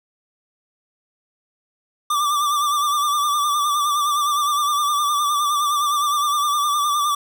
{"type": "tone with vibrato", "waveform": "square", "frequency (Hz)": 1174.7, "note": "D6", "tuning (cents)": 0, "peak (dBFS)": -18, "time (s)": [2.1, 7.15], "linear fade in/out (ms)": 5, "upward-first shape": "sine", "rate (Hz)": 9.7, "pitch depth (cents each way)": 52, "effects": []}